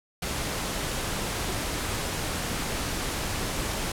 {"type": "noise", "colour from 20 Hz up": "pink", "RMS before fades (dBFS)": -30, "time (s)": [0.22, 3.92], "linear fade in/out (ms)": 5, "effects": ["low-pass 12000 Hz 12 dB/octave"]}